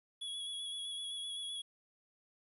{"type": "tone with vibrato", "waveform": "square", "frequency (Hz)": 3361, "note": "G#7", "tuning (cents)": 20, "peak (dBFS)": -40, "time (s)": [0.21, 1.62], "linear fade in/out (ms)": 10, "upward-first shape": "square", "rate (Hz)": 7.8, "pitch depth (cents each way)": 17, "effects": ["resampled to 32000 Hz", "12-bit"]}